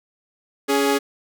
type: tone pair together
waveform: sawtooth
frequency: 280.2 / 416.9 Hz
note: C#4 / G#4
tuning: +19 / +7 cents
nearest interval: perfect fifth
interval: 688 cents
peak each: -17 / -15 dBFS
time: 0.68-0.99 s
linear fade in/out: 20 ms
effects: none